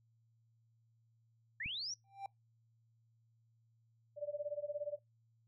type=linear sweep; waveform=sine; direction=up; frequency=1682 to 5920 Hz; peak=-39 dBFS; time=1.6-1.94 s; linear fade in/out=5 ms
type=click; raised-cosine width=5 ms; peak=-36 dBFS; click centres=1.66 s
type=tone with exponential growth; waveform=triangle; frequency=787 Hz; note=G5; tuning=7 cents sharp; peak=-36 dBFS; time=2.04-2.26 s; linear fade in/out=2 ms; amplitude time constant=47 ms
type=tone with tremolo; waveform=sine; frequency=587.3 Hz; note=D5; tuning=in tune; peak=-35 dBFS; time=4.16-4.99 s; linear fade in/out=50 ms; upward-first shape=sine; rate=17 Hz; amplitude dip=90%
effects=noise-tail reverb RT60 0.2 s tail -25 dB re dry + added 114 Hz sine -70 dBFS peak until 5.47 s